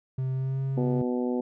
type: tone with pitch glide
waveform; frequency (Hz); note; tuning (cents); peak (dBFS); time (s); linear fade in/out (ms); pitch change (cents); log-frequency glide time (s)
triangle; 130.81 to 134.72; C3 to C#3; 0 to -49; -24; 0.18-1.02; 5; +51; 0.32-0.62
type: harmonic tone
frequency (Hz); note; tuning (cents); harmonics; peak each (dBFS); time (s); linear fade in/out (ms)
123.8; B2; +5; 2 / 3 / 4 / 5 / 6 / 7; -27 / -31 / -33 / -41 / -42 / -43; 0.77-1.41; 5
effects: none